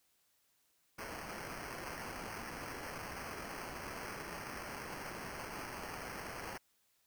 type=noise with sample-and-hold; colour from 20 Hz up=white; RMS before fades=-45 dBFS; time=0.98-6.58 s; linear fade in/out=10 ms; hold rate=3675 Hz; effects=white hiss -75 dBFS RMS until 7.06 s